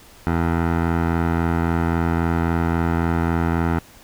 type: tone with low-pass filter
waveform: 15% pulse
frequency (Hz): 83.7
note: E2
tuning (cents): +27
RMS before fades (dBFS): -20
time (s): 0.27-3.79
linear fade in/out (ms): 0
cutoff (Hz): 1500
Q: 1.5
effects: pink hiss -47 dBFS RMS until 4.03 s